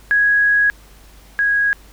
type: tone pair in turn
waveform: sine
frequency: 1661.2 / 1651.8 Hz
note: G#6 / G#6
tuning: 0 / -10 cents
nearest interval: unison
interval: 10 cents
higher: first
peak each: -11 / -13 dBFS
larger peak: first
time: 0.11-0.7 / 1.39-1.73 s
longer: first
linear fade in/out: 0 ms
effects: added 50 Hz sine -44 dBFS peak until 1.92 s + pink hiss -48 dBFS RMS until 1.92 s